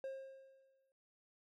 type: tone with exponential decay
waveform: triangle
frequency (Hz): 535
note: C5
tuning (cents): +38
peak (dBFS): -38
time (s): 0.04-0.92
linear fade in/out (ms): 1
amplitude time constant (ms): 190
effects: none